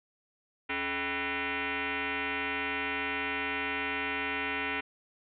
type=tone with frequency modulation; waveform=sine; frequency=277.2 Hz; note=C#4; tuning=in tune; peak=-30 dBFS; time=0.69-4.81 s; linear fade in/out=10 ms; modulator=353 Hz; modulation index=7.3; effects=none